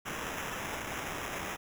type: noise with sample-and-hold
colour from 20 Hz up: white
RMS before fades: -38 dBFS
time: 0.05-1.57 s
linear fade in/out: 20 ms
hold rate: 4410 Hz
effects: none